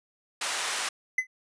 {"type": "high-pass noise", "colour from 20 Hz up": "pink", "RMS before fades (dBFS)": -30, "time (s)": [0.41, 0.89], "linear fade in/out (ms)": 5, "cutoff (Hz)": 960, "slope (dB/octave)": 12}
{"type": "tone with exponential decay", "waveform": "triangle", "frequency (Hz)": 2029, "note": "B6", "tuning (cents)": 46, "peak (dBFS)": -17, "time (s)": [1.18, 1.27], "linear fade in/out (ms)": 5, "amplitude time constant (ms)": 19}
{"effects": ["resampled to 22050 Hz"]}